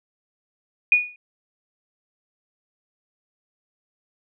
sine tone with exponential decay, 2458 Hz, D#7, 22 cents flat, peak -9 dBFS, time 0.92-1.16 s, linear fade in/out 2 ms, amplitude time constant 52 ms, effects none

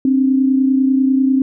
sine tone pair together, 263.6 / 293.7 Hz, C4 / D4, +13 / 0 cents, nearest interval major second, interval 187 cents, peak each -11 / -20 dBFS, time 0.05-1.42 s, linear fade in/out 2 ms, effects none

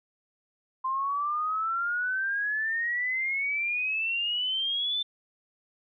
sine exponential sweep, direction up, 1039 to 3563 Hz, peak -26 dBFS, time 0.84-5.03 s, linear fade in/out 10 ms, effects none

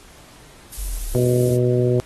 violet noise, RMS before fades -30 dBFS, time 0.72-1.57 s, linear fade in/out 10 ms
sine exponential sweep, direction down, 49.55 to 33 Hz, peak -24 dBFS, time 0.77-1.17 s, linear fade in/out 20 ms
harmonic tone, 123.47 Hz, B2, in tune, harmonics 1 / 2 / 3 / 4 / 5, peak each -18 / -25 / -19 / -24 / -28 dBFS, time 1.15-2 s, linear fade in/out 0 ms
effects pink hiss -47 dBFS RMS until 2.05 s + AAC 32 kbps

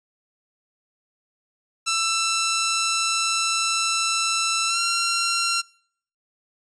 10% pulse tone with pitch glide, 1333 to 1371.3 Hz, E6 to F6, +19 to -32 cents, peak -12 dBFS, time 1.86-5.62 s, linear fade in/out 20 ms, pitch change +49 cents, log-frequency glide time 4.67-4.79 s, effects noise-tail reverb RT60 0.6 s tail -25 dB re dry + resampled to 22050 Hz

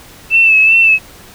sine tone with vibrato, 2637 Hz, E7, in tune, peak -5 dBFS, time 0.3-0.99 s, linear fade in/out 50 ms, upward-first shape sine, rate 2.6 Hz, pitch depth 42 cents each way, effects pink hiss -38 dBFS RMS until 1.34 s

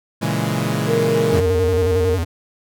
sawtooth chord, A# half-diminished seventh, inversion none, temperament equal, 116.54 / 138.59 / 164.81 / 207.7 Hz, A#2 / C#3 / E3 / G#3, 0 / 0 / 0 / 0 cents, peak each -20 dBFS, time 0.21-1.41 s, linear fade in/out 20 ms
sine tone, 461.3 Hz, A#4, 18 cents flat, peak -16 dBFS, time 0.86-2.18 s, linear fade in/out 50 ms
square tone with vibrato, 88.9 Hz, F2, 31 cents sharp, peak -19 dBFS, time 1.32-2.25 s, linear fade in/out 20 ms, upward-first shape square, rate 11 Hz, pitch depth 120 cents each way
effects none

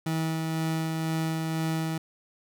30% pulse tone with tremolo, 160.8 Hz, E3, 43 cents flat, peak -23 dBFS, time 0.06-1.98 s, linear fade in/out 5 ms, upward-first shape sine, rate 2 Hz, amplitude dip 25%, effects none

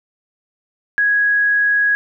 sine tone, 1661.2 Hz, G#6, in tune, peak -12 dBFS, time 0.98-1.95 s, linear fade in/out 0 ms, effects none

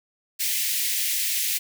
white high-pass noise, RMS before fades -25 dBFS, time 0.39-1.59 s, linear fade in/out 20 ms, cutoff 1900 Hz, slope 48 dB/octave, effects none

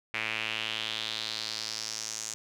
sawtooth tone with band-pass filter sweep, 110 Hz, A2, in tune, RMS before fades -35 dBFS, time 0.14-2.34 s, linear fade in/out 0 ms, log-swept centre 2300 to 6800 Hz, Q 3.7, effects none

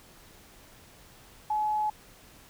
sine tone, 851 Hz, G#5, 42 cents sharp, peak -25 dBFS, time 1.5-1.9 s, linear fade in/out 5 ms, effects pink hiss -54 dBFS RMS until 2.49 s

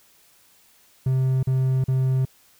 triangle tone bursts, 130.9 Hz, C3, 1 cent sharp, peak -16 dBFS, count 3, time 1.06-2.252 s, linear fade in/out 5 ms, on 370 ms, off 41 ms, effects white hiss -57 dBFS RMS until 2.59 s

